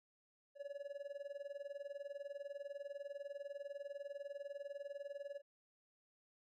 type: tone with tremolo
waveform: triangle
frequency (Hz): 567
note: C#5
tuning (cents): +39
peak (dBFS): -40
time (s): 0.55-5.42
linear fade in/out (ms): 50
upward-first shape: sine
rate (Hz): 20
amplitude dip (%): 90
effects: none